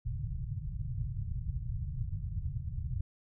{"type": "low-pass noise", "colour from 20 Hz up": "white", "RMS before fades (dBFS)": -36, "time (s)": [0.05, 3.01], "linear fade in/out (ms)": 5, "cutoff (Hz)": 140, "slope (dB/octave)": 48, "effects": []}